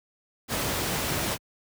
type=noise; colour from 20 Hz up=pink; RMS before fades=-28 dBFS; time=0.48-1.38 s; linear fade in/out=50 ms; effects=high-pass 60 Hz 12 dB/octave